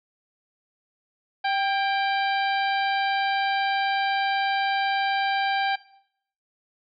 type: harmonic tone with a mistuned harmonic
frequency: 784 Hz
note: G5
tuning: in tune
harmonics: 1 / 2 / 3 / 4 / 5 / 6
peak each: -23 / -29 / -33 / -35 / -37 / -39 dBFS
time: 1.44-5.76 s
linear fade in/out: 10 ms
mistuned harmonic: 2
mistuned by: +41 cents
effects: noise-tail reverb RT60 0.7 s tail -18 dB re dry